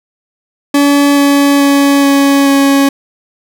40% pulse tone with pitch steps, 284.7 / 282.7 / 280.8 / 278.8 / 276.9 Hz, C#4 / C#4 / C#4 / C#4 / C#4, +46 / +34 / +22 / +10 / -2 cents, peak -5 dBFS, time 0.74-2.89 s, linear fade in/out 5 ms, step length 430 ms, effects none

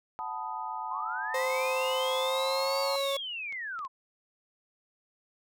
sine chord, B dominant seventh, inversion second, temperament equal, 740 / 880 / 987.8 / 1244.5 Hz, F#5 / A5 / B5 / D#6, 0 / 0 / 0 / 0 cents, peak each -42 / -36 / -39 / -40 dBFS, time 0.19-2.96 s, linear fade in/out 0 ms
sine linear two-way sweep, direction up then down, 987.8 to 4615 to 987.8 Hz, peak -34 dBFS, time 0.9-3.88 s, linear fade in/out 20 ms, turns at 2.8 s
35% pulse tone with pitch glide, 521 to 552 Hz, C5 to C#5, -7 to -7 cents, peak -27 dBFS, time 1.34-3.17 s, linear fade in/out 5 ms, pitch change +100 cents, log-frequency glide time 2.18-2.9 s
clicks, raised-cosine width 0.2 ms, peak -32 dBFS, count 4, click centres 2.672 / 3.525 / 3.791 / 3.85 s
effects none

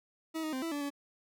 40% pulse tone with pitch steps, 320.7 / 312 / 260.2 / 329.9 / 289.1 / 284.4 Hz, E4 / D#4 / C4 / E4 / D4 / C#4, -48 / +5 / -9 / +1 / -27 / +45 cents, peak -33 dBFS, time 0.34-0.904 s, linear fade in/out 20 ms, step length 94 ms, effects none

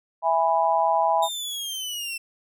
sine chord, E major, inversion none, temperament just, 659.3 / 824.1 / 988.9 Hz, E5 / G#5 / B5, 0 / -14 / +2 cents, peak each -23 / -22 / -23 dBFS, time 0.22-1.29 s, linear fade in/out 50 ms
sawtooth linear sweep, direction down, 3689 to 2668 Hz, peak -26 dBFS, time 1.22-2.18 s, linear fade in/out 10 ms
effects none

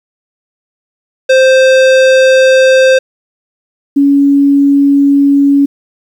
square / sine tone pair in turn, 523.3 / 280.9 Hz, C5 / C#4, 0 / +23 cents, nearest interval major seventh, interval 1077 cents, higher first, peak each -4 dBFS, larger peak neither, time 1.29-2.99 / 3.96-5.66 s, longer neither, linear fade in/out 10 ms, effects low-pass 5000 Hz 12 dB/octave + 7-bit

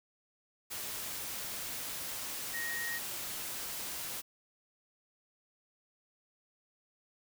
sine tone in noise, 1874 Hz, A#6, 9 cents sharp, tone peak -36 dBFS, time 2.53-2.99 s, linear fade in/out 20 ms, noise white, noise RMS -40 dBFS, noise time 0.7-4.22 s, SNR +1 dB, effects none

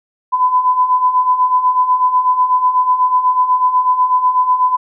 sine beating tone pair, 1000 / 1008.1 Hz, B5 / B5, +21 / +35 cents, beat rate 8.1 Hz, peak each -17 / -11 dBFS, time 0.32-4.77 s, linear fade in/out 20 ms, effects none

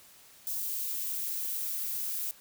violet noise with high-pass filter sweep, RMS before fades -34 dBFS, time 0.47-2.31 s, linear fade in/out 0 ms, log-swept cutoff 3800 to 410 Hz, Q 0.83, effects white hiss -56 dBFS RMS until 2.4 s

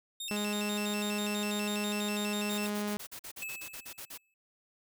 sawtooth tone with vibrato, 3136 Hz, G7, in tune, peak -34 dBFS, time 0.2-2.67 s, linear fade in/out 5 ms, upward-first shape square, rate 6.1 Hz, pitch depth 280 cents each way
sawtooth tone, 207.7 Hz, G#3, in tune, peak -28 dBFS, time 0.31-2.97 s, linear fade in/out 0 ms
white noise bursts, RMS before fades -44 dBFS, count 14, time 2.5-4.178 s, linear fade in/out 10 ms, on 79 ms, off 44 ms
square tone with exponential decay, 2605 Hz, E7, 21 cents flat, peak -36 dBFS, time 3.42-4.34 s, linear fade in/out 2 ms, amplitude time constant 200 ms
effects none

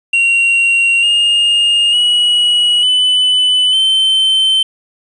triangle tone with pitch steps, 2753 / 2834 / 2917 / 3002 / 3090 Hz, F7 / F7 / F#7 / F#7 / G7, -25 / +25 / -25 / +24 / -26 cents, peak -7 dBFS, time 0.13-4.63 s, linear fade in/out 5 ms, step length 900 ms, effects resampled to 24000 Hz + 7-bit

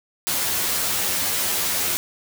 white noise with comb filter, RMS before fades -23 dBFS, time 0.27-1.97 s, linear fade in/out 0 ms, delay 11 ms, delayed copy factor +1, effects none

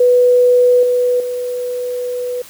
sine tone with level steps, 493.9 Hz, B4, in tune, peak -7 / -11 / -18 dBFS, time 0-2.42 s, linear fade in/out 5 ms, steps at 0.83 / 1.2 s, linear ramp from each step 2 ms, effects white hiss -39 dBFS RMS until 2.49 s

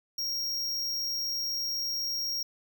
square tone, 5588 Hz, F8, in tune, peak -30 dBFS, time 0.18-2.43 s, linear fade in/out 5 ms, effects none

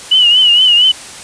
sine tone with vibrato, 2940 Hz, F#7, 12 cents flat, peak -5 dBFS, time 0.11-0.92 s, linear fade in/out 10 ms, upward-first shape triangle, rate 4.3 Hz, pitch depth 89 cents each way, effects white hiss -30 dBFS RMS until 1.23 s + resampled to 22050 Hz

